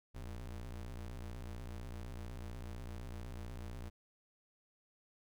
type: ring-modulated tone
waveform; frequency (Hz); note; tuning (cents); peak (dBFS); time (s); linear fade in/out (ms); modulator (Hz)
45% pulse; 60; B1; -49; -40; 0.14-3.9; 20; 27.9
effects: none